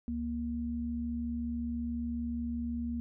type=tone pair together; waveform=sine; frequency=70.19 / 236.1 Hz; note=C#2 / A#3; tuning=+22 / +22 cents; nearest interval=octave + major sixth; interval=2100 cents; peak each=-39 / -33 dBFS; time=0.08-3 s; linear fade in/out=0 ms; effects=none